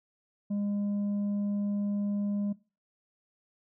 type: tone with tanh clipping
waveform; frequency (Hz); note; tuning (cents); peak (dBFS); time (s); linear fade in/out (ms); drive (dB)
sine; 203.6; G#3; -34; -29; 0.5-2.53; 10; 4
effects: noise-tail reverb RT60 0.3 s tail -19 dB re dry